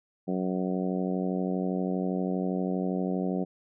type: harmonic tone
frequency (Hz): 92.5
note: F#2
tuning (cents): 0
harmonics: 2 / 3 / 4 / 5 / 6 / 7 / 8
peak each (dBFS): -29 / -33 / -35 / -37 / -39 / -40 / -41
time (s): 0.27-3.45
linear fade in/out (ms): 20
effects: none